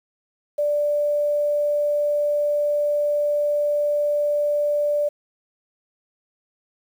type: tone with quantisation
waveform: sine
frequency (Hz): 587.3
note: D5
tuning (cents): 0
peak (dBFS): -18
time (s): 0.58-5.09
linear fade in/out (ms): 10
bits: 8
effects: none